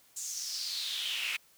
brown noise with high-pass filter sweep, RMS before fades -36 dBFS, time 0.16-1.37 s, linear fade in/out 10 ms, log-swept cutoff 7200 to 2400 Hz, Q 5.1, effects white hiss -63 dBFS RMS until 1.57 s

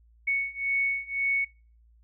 sine beating tone pair, 2217 / 2218.9 Hz, C#7 / C#7, 0 / +1 cents, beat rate 1.9 Hz, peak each -29 / -28 dBFS, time 0.27-1.45 s, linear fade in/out 10 ms, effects noise-tail reverb RT60 0.4 s tail -26 dB re dry + added 57 Hz sine -56 dBFS peak until 2.03 s

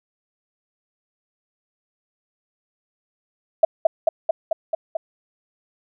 sine tone with echo, 650 Hz, E5, 24 cents flat, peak -8 dBFS, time 3.63-3.65 s, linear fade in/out 5 ms, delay 220 ms, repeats 6, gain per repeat -2 dB, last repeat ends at 4.97 s, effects none

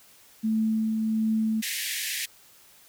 sine tone with tremolo, 220 Hz, A3, in tune, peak -21 dBFS, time 0.43-1.62 s, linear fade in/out 20 ms, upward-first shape triangle, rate 1.4 Hz, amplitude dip 30%
pink band-pass noise, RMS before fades -31 dBFS, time 1.62-2.26 s, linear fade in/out 10 ms, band 1700 to 16000 Hz, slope 96 dB/octave
effects white hiss -55 dBFS RMS until 2.88 s

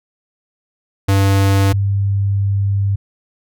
square / sine tone pair in turn, 98 / 99.37 Hz, G2 / G2, 0 / +24 cents, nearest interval unison, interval 24 cents, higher second, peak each -11 / -13 dBFS, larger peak first, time 1.08-1.73 / 1.73-2.96 s, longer second, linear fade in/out 10 ms, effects none

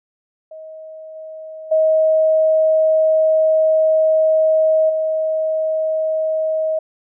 sine tone with level steps, 632 Hz, D#5, 27 cents sharp, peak -32 / -30 / -11 / -16 dBFS, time 0.51-6.79 s, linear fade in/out 5 ms, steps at 1.15 / 1.71 / 4.89 s, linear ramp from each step 10 ms, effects none

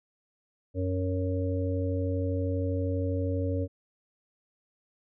harmonic tone, 92.5 Hz, F#2, in tune, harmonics 1 / 3 / 5 / 6, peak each -28 / -33 / -35 / -36 dBFS, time 0.74-3.68 s, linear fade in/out 50 ms, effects none

